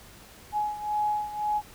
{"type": "beating tone pair", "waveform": "sine", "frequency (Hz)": [840, 841.9], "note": ["G#5", "G#5"], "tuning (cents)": [19, 23], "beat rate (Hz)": 1.9, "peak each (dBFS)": [-27, -31], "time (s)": [0.52, 1.62], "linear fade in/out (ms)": 50, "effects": ["pink hiss -50 dBFS RMS until 1.74 s"]}